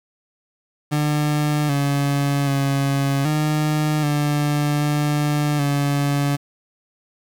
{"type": "tone with pitch steps", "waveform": "30% pulse", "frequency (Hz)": [149.2, 141.4, 138.6, 152.3, 147, 147.9, 142.5], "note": ["D3", "C#3", "C#3", "D#3", "D3", "D3", "C#3"], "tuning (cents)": [28, 35, 0, -37, 2, 13, 48], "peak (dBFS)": -15, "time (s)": [0.91, 6.37], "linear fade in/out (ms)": 20, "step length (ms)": 780, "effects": ["8-bit"]}